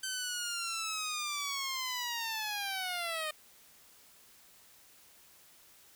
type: linear sweep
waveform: 10% pulse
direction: down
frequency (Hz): 1546 to 608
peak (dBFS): -26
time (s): 0.03-3.31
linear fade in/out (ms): 5
effects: white hiss -60 dBFS RMS until 5.95 s